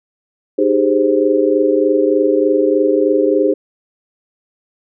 sine chord, Ab major seventh, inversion second, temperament equal with one note detuned, 306.1 / 392 / 415.3 / 523.3 Hz, Eb4 / G4 / Ab4 / C5, -28 / 0 / 0 / 0 cents, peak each -16 dBFS, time 0.58-3.54 s, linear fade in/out 10 ms, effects none

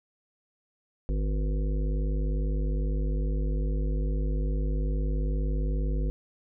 harmonic tone with a mistuned harmonic, 51.2 Hz, G#1, 24 cents flat, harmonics 1 / 3 / 5 / 7 / 9 / 10, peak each -25 / -35 / -39 / -42 / -44 / -45 dBFS, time 1.09-6.1 s, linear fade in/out 0 ms, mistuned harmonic 10, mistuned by -39 cents, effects none

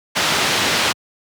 white low-pass noise, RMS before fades -18 dBFS, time 0.15-0.93 s, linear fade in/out 20 ms, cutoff 4000 Hz, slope 12 dB/octave, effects high-pass 100 Hz 12 dB/octave

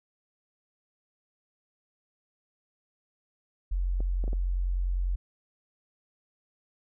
sine tone, 45 Hz, F#1, 47 cents flat, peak -25 dBFS, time 3.71-5.16 s, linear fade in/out 10 ms
clicks, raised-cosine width 2 ms, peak -26 dBFS, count 4, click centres 4.005 / 4.24 / 4.279 / 4.331 s
effects none

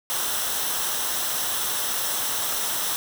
white noise with comb filter, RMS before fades -26 dBFS, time 0.1-2.96 s, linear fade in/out 0 ms, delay 0.43 ms, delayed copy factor -0.55, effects none

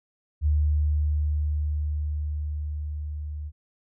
sine tone with level ramp, 75 Hz, D2, 37 cents sharp, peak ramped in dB -18 to -31 dBFS, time 0.41-3.52 s, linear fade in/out 50 ms, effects none

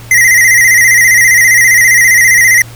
square tone with vibrato, 1975.5 Hz, B6, in tune, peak -4 dBFS, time 0.11-2.62 s, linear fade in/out 2 ms, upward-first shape square, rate 15 Hz, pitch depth 67 cents each way, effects added 116 Hz sine -29 dBFS peak until 2.75 s + pink hiss -34 dBFS RMS until 2.75 s

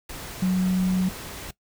sine tone in noise, 185 Hz, F#3, in tune, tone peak -19 dBFS, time 0.42-1.09 s, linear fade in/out 5 ms, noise pink, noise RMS -37 dBFS, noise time 0.09-1.51 s, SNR +15 dB, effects noise-tail reverb RT60 0.1 s tail -19 dB re dry

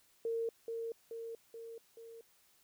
sine tone with echo, 458 Hz, A#4, 31 cents flat, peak -33 dBFS, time 0.25-0.49 s, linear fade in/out 2 ms, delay 430 ms, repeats 4, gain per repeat -4 dB, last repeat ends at 2.21 s, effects white hiss -69 dBFS RMS until 2.63 s

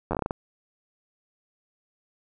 slowing click train, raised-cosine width 1 ms, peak -13 dBFS, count 9, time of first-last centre 0.11-0.308 s, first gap 10 ms, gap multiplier 1.25, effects none

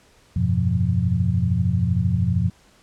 sine tone cluster, 88.6 / 101.5 / 123.9 / 174.8 Hz, F2 / G#2 / B2 / F3, +25 / -39 / +6 / +2 cents, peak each -23 dBFS, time 0.36-2.5 s, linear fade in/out 5 ms, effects pink hiss -55 dBFS RMS until 2.82 s + low-pass 9000 Hz 12 dB/octave

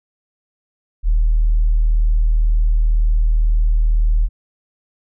sine tone, 39 Hz, D#1, 5 cents sharp, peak -10 dBFS, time 1.03-4.29 s, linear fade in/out 50 ms, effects tanh soft clip ceiling -7 dBFS

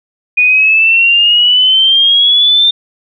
sine exponential sweep, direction up, 2456 to 3606 Hz, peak -5 dBFS, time 0.37-2.71 s, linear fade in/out 10 ms, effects none

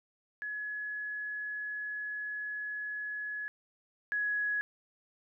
sine tone pair in turn, 1693 / 1677.4 Hz, G#6 / G#6, +33 / +17 cents, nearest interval unison, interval 16 cents, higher first, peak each -35 / -29 dBFS, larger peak second, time 0.42-3.48 / 4.12-4.61 s, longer first, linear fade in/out 0 ms, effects none

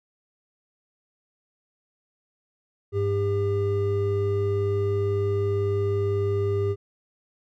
triangle tone pair together, 100.98 / 400.9 Hz, G#2 / G4, -48 / +39 cents, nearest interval 2 octaves, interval 2387 cents, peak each -23 / -22 dBFS, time 2.92-6.76 s, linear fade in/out 50 ms, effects none

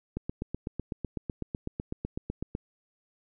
click train, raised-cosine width 3 ms, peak -19 dBFS, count 20, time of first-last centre 0.17-2.551 s, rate 7.98 Hz, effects none

